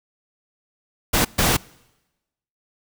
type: noise bursts at uneven times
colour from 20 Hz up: pink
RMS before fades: -18 dBFS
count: 2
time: 1.13-1.25 / 1.38-1.57 s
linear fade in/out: 10 ms
effects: noise-tail reverb RT60 1.0 s tail -24 dB re dry